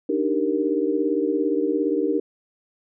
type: chord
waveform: sine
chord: Eb major seventh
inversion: third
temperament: equal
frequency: 293.7 / 311.1 / 392 / 466.2 Hz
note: D4 / Eb4 / G4 / Bb4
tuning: 0 / 0 / 0 / 0 cents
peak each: -25 dBFS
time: 0.09-2.2 s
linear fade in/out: 5 ms
effects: none